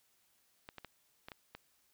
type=clicks; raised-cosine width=0.3 ms; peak=-30 dBFS; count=6; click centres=0.689 / 0.783 / 0.847 / 1.285 / 1.318 / 1.55 s; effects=white hiss -73 dBFS RMS until 1.93 s